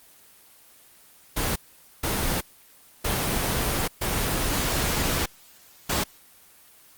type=noise bursts at uneven times; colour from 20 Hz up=pink; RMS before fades=-25 dBFS; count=5; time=1.36-1.56 / 2.03-2.41 / 3.04-3.88 / 4.01-5.26 / 5.89-6.04 s; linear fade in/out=10 ms; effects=white hiss -53 dBFS RMS until 6.97 s + Opus 24 kbps